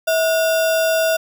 sine tone with sample-and-hold, 648 Hz, E5, 30 cents flat, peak -14 dBFS, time 0.07-1.17 s, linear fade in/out 10 ms, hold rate 2100 Hz, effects none

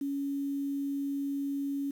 sine tone with quantisation, 280 Hz, C#4, 18 cents sharp, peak -30 dBFS, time 0.01-1.91 s, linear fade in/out 5 ms, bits 9, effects none

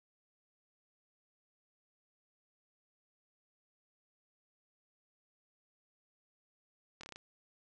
slowing click train, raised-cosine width 0.2 ms, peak -30 dBFS, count 6, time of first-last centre 7.01-7.159 s, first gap 24 ms, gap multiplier 1.11, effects resampled to 24000 Hz

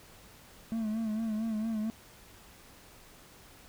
triangle tone with vibrato, 220 Hz, A3, in tune, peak -28 dBFS, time 0.72-1.9 s, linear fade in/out 0 ms, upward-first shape sine, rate 4.4 Hz, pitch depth 60 cents each way, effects pink hiss -55 dBFS RMS until 3.68 s

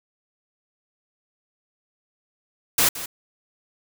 white noise with echo, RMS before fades -18 dBFS, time 2.78-2.89 s, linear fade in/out 5 ms, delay 170 ms, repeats 1, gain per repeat -14 dB, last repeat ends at 3.06 s, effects none

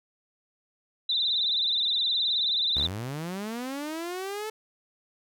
sine tone with vibrato, 3772 Hz, A#7, 20 cents sharp, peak -23 dBFS, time 1.09-2.87 s, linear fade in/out 5 ms, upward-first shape sine, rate 19 Hz, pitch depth 110 cents each way
sawtooth linear sweep, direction up, 61.74 to 440 Hz, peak -28 dBFS, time 2.76-4.5 s, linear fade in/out 5 ms
effects none

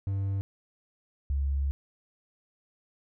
triangle / sine tone pair in turn, 98 / 69.3 Hz, G2 / C#2, 0 / 0 cents, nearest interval tritone, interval 600 cents, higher first, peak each -25 dBFS, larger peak neither, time 0.07-0.41 / 1.3-1.71 s, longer second, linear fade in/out 0 ms, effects none

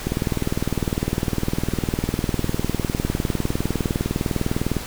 click train, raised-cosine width 3 ms, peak -8 dBFS, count 94, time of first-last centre 0.07-4.767 s, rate 19.8 Hz, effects pink hiss -33 dBFS RMS until 4.86 s

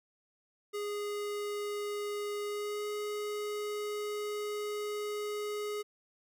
square tone with pitch glide, 412.8 to 417.6 Hz, G#4 to G#4, -10 to +10 cents, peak -35 dBFS, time 0.73-5.83 s, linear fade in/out 20 ms, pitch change +20 cents, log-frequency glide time 2.46-2.87 s, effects none

